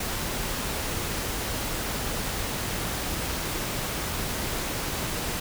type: noise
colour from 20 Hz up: pink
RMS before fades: -30 dBFS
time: 0-5.4 s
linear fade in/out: 5 ms
effects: none